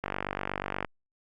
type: click train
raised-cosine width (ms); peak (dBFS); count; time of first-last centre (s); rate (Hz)
0.5; -15; 40; 0.04-0.847; 48.3
effects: Opus 48 kbps